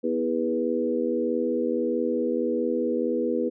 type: harmonic tone with a mistuned harmonic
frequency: 81.6 Hz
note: E2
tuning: 17 cents flat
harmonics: 3 / 4 / 5 / 6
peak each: -28 / -29 / -29 / -27 dBFS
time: 0.03-3.5 s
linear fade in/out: 20 ms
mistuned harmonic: 4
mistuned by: -16 cents
effects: none